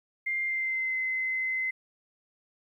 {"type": "tone with pitch glide", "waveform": "sine", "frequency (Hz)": [2100, 2053], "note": ["C7", "C7"], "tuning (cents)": [6, -33], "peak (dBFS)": -27, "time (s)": [0.26, 1.71], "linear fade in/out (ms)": 10, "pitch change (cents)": -39, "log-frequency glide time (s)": [0.46, 0.97], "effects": ["11-bit"]}